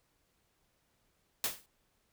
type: noise with exponential decay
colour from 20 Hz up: white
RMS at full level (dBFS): -29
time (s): 1.44-1.66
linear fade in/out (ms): 1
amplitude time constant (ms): 46
effects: pink hiss -75 dBFS RMS until 2.12 s